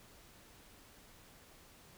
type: silence
effects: pink hiss -60 dBFS RMS until 1.97 s